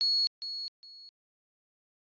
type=tone with echo; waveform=sine; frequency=4347 Hz; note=C#8; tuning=35 cents flat; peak=-21 dBFS; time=0.01-0.27 s; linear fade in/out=0 ms; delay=410 ms; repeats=2; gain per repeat=-13 dB; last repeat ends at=1.09 s; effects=tanh soft clip ceiling -23 dBFS + resampled to 11025 Hz